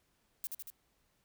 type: noise with echo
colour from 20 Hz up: violet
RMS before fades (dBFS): -38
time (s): 0.44-0.47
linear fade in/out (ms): 0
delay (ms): 77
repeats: 3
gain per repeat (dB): -3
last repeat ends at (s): 0.701
effects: pink hiss -75 dBFS RMS until 1.24 s